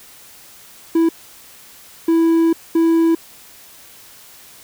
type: tone bursts at uneven times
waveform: triangle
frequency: 329.6 Hz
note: E4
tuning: in tune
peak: -9 dBFS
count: 3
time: 0.95-1.09 / 2.08-2.53 / 2.75-3.15 s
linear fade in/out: 5 ms
effects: white hiss -43 dBFS RMS until 4.63 s